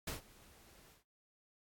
pink noise with ADSR envelope, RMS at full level -39 dBFS, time 0.07-1.04 s, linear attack 6 ms, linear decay 130 ms, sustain -23 dB, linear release 130 ms, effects AAC 64 kbps

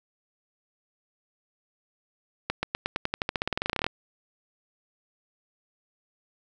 accelerating click train, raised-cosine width 0.3 ms, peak -10 dBFS, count 23, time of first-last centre 2.5-3.865 s, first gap 130 ms, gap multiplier 0.92, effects none

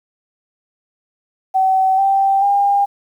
sine tone with pitch steps, 761 / 781.9 / 803.5 Hz, F#5 / G5 / G5, +48 / -5 / +43 cents, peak -11 dBFS, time 1.54-2.86 s, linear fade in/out 20 ms, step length 440 ms, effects 8-bit

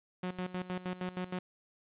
sawtooth tone with tremolo, 182.2 Hz, F#3, 26 cents flat, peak -30 dBFS, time 0.23-1.39 s, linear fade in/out 5 ms, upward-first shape square, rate 6.4 Hz, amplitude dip 80%, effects resampled to 8000 Hz + 12-bit

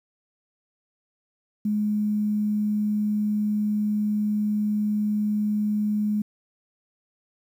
sine tone, 210 Hz, G#3, 19 cents sharp, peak -21 dBFS, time 1.65-6.22 s, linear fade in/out 5 ms, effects 9-bit

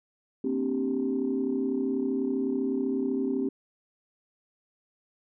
sine tone cluster, 232.2 / 264.3 / 300.2 / 391.4 Hz, A#3 / C4 / D4 / G4, -7 / +18 / +38 / -3 cents, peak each -34 / -27 / -36 / -30 dBFS, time 0.44-3.49 s, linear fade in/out 5 ms, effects tanh soft clip ceiling -17 dBFS

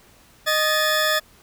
20% pulse tone pair together, 619 / 1723.7 Hz, D#5 / A6, -9 / -36 cents, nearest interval octave + tritone, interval 1773 cents, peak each -16 dBFS, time 0.46-1.2 s, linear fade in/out 20 ms, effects pink hiss -53 dBFS RMS until 1.42 s

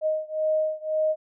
sine beating tone pair, 622.3 / 624.2 Hz, D#5 / D#5, 0 / +5 cents, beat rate 1.9 Hz, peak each -25 / -26 dBFS, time 0.01-1.16 s, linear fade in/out 50 ms, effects none

